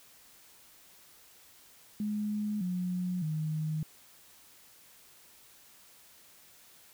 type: tone with pitch steps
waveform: sine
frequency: 210 / 180.72 / 155.52 Hz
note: G#3 / F#3 / D#3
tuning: +19 / -40 / 0 cents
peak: -30 dBFS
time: 2-3.83 s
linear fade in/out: 2 ms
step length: 610 ms
effects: white hiss -58 dBFS RMS until 6.93 s